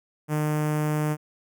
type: tone with notch filter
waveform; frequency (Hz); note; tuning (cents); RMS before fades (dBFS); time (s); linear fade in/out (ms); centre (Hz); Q
sawtooth; 151.7; D#3; -44; -25; 0.28-1.17; 50; 4000; 0.7
effects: none